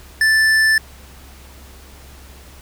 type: tone with hard clipping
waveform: sine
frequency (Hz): 1760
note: A6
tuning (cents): 0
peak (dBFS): -13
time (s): 0.21-0.78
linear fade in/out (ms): 2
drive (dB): 11
effects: added 67 Hz sine -41 dBFS peak until 2.61 s + pink hiss -44 dBFS RMS until 2.61 s